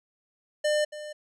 square tone with echo, 600 Hz, D5, 37 cents sharp, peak -23 dBFS, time 0.64-0.85 s, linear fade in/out 10 ms, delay 280 ms, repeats 1, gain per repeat -14 dB, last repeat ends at 1.13 s, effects resampled to 22050 Hz

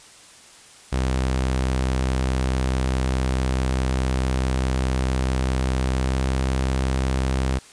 sawtooth tone with pitch glide, 64.7 to 65.49 Hz, C2 to C2, -19 to +2 cents, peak -16 dBFS, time 0.92-7.59 s, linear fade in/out 10 ms, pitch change +21 cents, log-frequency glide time 6.01-6.13 s, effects white hiss -47 dBFS RMS until 7.72 s + resampled to 22050 Hz

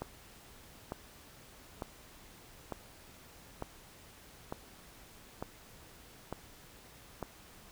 click train, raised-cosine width 1 ms, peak -23 dBFS, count 9, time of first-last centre 0.02-7.227 s, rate 1.11 Hz, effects pink hiss -56 dBFS RMS until 7.71 s

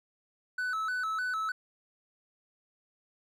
triangle tone with vibrato, 1396 Hz, F6, 1 cent flat, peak -28 dBFS, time 0.58-1.52 s, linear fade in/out 5 ms, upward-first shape square, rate 3.3 Hz, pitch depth 120 cents each way, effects none

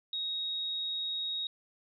sine tone, 3770 Hz, A#7, 19 cents sharp, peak -32 dBFS, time 0.13-1.47 s, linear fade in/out 2 ms, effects none

